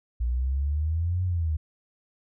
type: exponential two-way sweep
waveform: sine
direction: up then down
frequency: 57.9 to 92.5 to 75.6 Hz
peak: -23 dBFS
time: 0.2-1.57 s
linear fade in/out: 10 ms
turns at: 1.24 s
effects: none